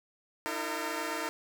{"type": "tone cluster", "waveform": "10% pulse", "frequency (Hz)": [306.8, 335.6, 456.4], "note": ["D#4", "E4", "A#4"], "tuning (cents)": [-24, 31, -37], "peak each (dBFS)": -29, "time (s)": [0.46, 1.29], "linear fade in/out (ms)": 0, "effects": []}